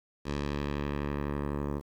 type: tone with low-pass filter sweep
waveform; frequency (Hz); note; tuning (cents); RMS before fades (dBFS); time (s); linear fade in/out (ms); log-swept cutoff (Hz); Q
10% pulse; 72; D2; -34; -33; 0.24-1.82; 50; 5700 to 920; 0.9
effects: 9-bit